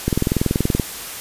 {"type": "click train", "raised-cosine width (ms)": 3, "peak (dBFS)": -4, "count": 16, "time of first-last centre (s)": [0.08, 0.798], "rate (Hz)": 20.9, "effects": ["white hiss -31 dBFS RMS until 1.2 s", "resampled to 32000 Hz"]}